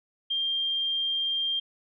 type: tone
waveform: sine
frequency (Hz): 3191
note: G7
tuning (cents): +30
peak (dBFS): -25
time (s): 0.3-1.6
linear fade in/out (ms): 10
effects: none